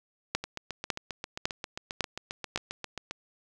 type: two click trains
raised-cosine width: 0.2 ms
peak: -9 / -18 dBFS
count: 5 / 21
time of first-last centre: 0.35-2.56 / 0.44-3.11 s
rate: 1.81 / 7.49 Hz
effects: none